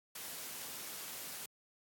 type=noise; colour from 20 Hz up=white; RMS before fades=-45 dBFS; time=0.15-1.46 s; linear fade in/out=5 ms; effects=high-pass 100 Hz 12 dB/octave + AAC 64 kbps